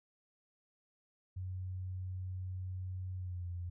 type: tone with pitch glide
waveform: sine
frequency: 92.5 to 87.97 Hz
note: F#2 to F2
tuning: 0 to +13 cents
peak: -38 dBFS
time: 1.36-3.7 s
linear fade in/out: 10 ms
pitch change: -87 cents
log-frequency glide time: 3.16-3.47 s
effects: none